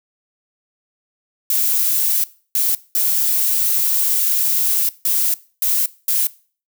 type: noise bursts at uneven times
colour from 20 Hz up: violet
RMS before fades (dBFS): -17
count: 6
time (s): 1.5-2.24 / 2.55-2.75 / 2.95-4.89 / 5.05-5.34 / 5.62-5.86 / 6.08-6.27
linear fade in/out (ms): 2
effects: noise-tail reverb RT60 0.4 s tail -20 dB re dry